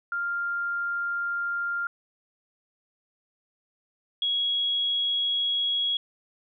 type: tone pair in turn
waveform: sine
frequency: 1396.9 / 3322 Hz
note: F6 / G#7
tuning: 0 / 0 cents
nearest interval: octave + minor third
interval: 1500 cents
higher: second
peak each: -26 / -23 dBFS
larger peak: second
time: 0.12-1.87 / 4.22-5.97 s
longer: neither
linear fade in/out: 2 ms
effects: none